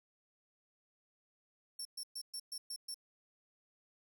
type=tone bursts; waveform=25% pulse; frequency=5440 Hz; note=F8; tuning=46 cents flat; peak=-36 dBFS; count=7; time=1.79-2.944 s; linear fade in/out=5 ms; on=62 ms; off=120 ms; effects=none